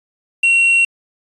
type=tone with quantisation; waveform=triangle; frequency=2735 Hz; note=F7; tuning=37 cents flat; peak=-8 dBFS; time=0.43-0.85 s; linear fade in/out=5 ms; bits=6; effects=resampled to 24000 Hz